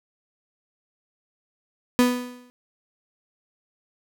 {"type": "tone with exponential decay", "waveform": "35% pulse", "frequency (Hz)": 247.2, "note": "B3", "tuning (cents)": 2, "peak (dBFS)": -11, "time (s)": [1.99, 2.5], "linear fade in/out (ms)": 0, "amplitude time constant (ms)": 110, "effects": []}